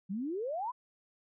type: exponential sweep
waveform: sine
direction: up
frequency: 180.2 to 1046.5 Hz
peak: -33 dBFS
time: 0.09-0.72 s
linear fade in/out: 20 ms
effects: none